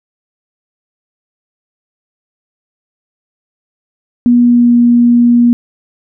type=tone with pitch glide; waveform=sine; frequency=241.7 to 239.2 Hz; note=B3 to A#3; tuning=-37 to +45 cents; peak=-4 dBFS; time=4.26-5.53 s; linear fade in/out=0 ms; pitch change=-18 cents; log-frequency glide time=4.41-4.75 s; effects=none